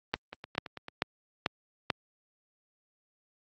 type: two click trains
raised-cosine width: 0.3 ms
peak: -24 / -10 dBFS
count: 6 / 5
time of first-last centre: 0.33-0.884 / 0.14-1.902 s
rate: 9.03 / 2.27 Hz
effects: high-pass 100 Hz 12 dB/octave + Opus 24 kbps